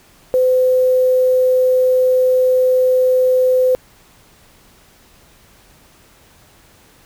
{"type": "tone with quantisation", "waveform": "sine", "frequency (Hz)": 510, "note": "C5", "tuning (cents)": -44, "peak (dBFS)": -10, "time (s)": [0.34, 3.75], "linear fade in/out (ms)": 0, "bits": 6, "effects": ["pink hiss -49 dBFS RMS until 7.05 s"]}